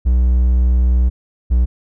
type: tone pair in turn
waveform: triangle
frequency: 61.74 / 60.96 Hz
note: B1 / B1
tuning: 0 / -22 cents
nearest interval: unison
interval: 22 cents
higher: first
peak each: -8 dBFS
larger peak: neither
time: 0.05-1.1 / 1.5-1.66 s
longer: first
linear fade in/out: 20 ms
effects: none